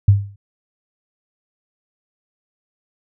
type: tone with exponential decay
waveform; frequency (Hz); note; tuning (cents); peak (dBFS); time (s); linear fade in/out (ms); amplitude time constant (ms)
sine; 100.1; G2; +37; -4; 0.08-0.36; 5; 59
effects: none